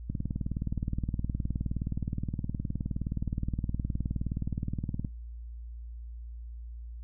click train, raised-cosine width 5 ms, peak -19 dBFS, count 96, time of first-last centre 0.1-5.048 s, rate 19.2 Hz, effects noise-tail reverb RT60 0.2 s tail -20 dB re dry + added 58 Hz sine -39 dBFS peak until 7.03 s

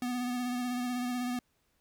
square tone with vibrato, 246.9 Hz, B3, in tune, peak -32 dBFS, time 0.02-1.39 s, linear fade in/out 2 ms, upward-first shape sine, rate 16 Hz, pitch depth 25 cents each way, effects pink hiss -74 dBFS RMS until 1.8 s

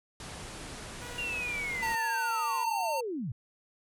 pink low-pass noise, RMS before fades -43 dBFS, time 0.2-1.95 s, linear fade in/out 2 ms, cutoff 11000 Hz, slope 96 dB/octave
10% pulse tone with pitch glide, 485.8 to 478 Hz, B4 to A#4, -29 to +43 cents, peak -36 dBFS, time 1-2.65 s, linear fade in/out 20 ms, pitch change -28 cents, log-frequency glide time 1.53-1.95 s
sine linear sweep, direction down, 2811 to 98 Hz, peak -32 dBFS, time 1.18-3.32 s, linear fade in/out 5 ms
square tone with vibrato, 905 Hz, A5, 48 cents sharp, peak -31 dBFS, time 1.82-3.01 s, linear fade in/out 10 ms, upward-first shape sine, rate 14 Hz, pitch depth 17 cents each way
effects none

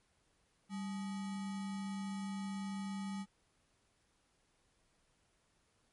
sine tone with sample-and-hold, 196 Hz, G3, in tune, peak -38 dBFS, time 0.69-3.26 s, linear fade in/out 50 ms, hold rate 1050 Hz, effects pink hiss -75 dBFS RMS until 5.92 s + MP3 48 kbps

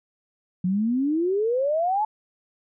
sine exponential sweep, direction up, 176.1 to 880 Hz, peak -20 dBFS, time 0.64-2.05 s, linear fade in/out 5 ms, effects none

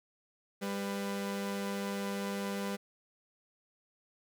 sawtooth tone pair together, 198.9 / 499.8 Hz, G3 / B4, +25 / +21 cents, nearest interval octave + major third, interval 1596 cents, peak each -31 / -37 dBFS, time 0.61-2.77 s, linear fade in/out 20 ms, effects none

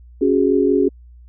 sine chord, C# suspended fourth, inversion none, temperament equal, 277.2 / 370 / 415.3 Hz, C#4 / F#4 / G#4, 0 / 0 / 0 cents, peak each -17 dBFS, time 0.21-0.89 s, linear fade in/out 10 ms, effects added 60 Hz sine -40 dBFS peak until 1.28 s

